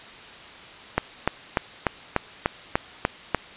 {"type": "click train", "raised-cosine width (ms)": 0.5, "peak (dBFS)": -4, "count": 9, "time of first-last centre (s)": [0.98, 3.347], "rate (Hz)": 3.38, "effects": ["white hiss -43 dBFS RMS until 3.56 s", "resampled to 8000 Hz"]}